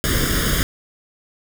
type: noise with comb filter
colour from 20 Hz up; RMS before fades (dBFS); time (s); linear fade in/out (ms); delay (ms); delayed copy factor
pink; -19; 0.04-0.63; 0; 0.59; +0.95
effects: none